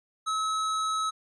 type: tone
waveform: square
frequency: 1289 Hz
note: E6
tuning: 39 cents flat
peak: -27 dBFS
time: 0.26-1.11 s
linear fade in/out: 20 ms
effects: resampled to 24000 Hz